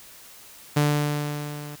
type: tone with level ramp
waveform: sawtooth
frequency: 147.4 Hz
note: D3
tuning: 7 cents sharp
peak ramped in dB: -13 to -32 dBFS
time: 0.76-1.76 s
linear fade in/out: 10 ms
effects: white hiss -47 dBFS RMS until 1.8 s